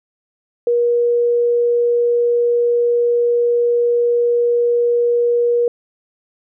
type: tone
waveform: sine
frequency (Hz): 477.3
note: A#4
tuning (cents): +41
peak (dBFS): -12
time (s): 0.67-5.68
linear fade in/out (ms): 2
effects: none